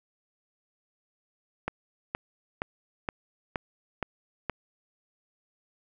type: click train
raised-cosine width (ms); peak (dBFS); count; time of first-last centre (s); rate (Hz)
0.5; -14; 7; 1.68-4.497; 2.13
effects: none